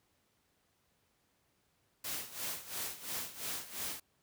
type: noise with tremolo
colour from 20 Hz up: white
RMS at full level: -38 dBFS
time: 2.04-4 s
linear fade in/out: 5 ms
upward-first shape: sine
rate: 2.9 Hz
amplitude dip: 80%
effects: pink hiss -75 dBFS RMS until 4.22 s + high-pass 60 Hz 12 dB/octave